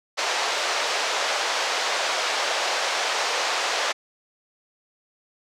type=band-pass noise; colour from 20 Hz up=pink; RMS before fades=-25 dBFS; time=0.17-3.93 s; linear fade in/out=20 ms; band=530 to 6400 Hz; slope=24 dB/octave; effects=none